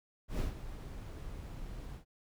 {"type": "noise with ADSR envelope", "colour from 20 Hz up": "brown", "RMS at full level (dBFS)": -32, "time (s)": [0.28, 2.05], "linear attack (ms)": 110, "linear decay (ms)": 140, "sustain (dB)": -12, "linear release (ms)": 110, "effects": []}